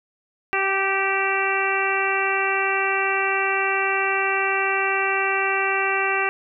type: harmonic tone with a mistuned harmonic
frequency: 388.1 Hz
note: G4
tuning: 17 cents flat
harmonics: 1 / 2 / 3 / 4 / 5 / 6 / 7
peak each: -27 / -27 / -27 / -27 / -27 / -27 / -27 dBFS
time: 0.53-6.29 s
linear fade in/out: 0 ms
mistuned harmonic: 3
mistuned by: +16 cents
effects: none